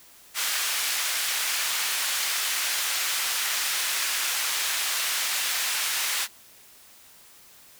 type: band-pass noise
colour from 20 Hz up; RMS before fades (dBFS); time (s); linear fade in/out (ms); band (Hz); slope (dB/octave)
pink; -27; 0.34-6.28; 50; 1700 to 16000; 12
effects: white hiss -52 dBFS RMS until 7.79 s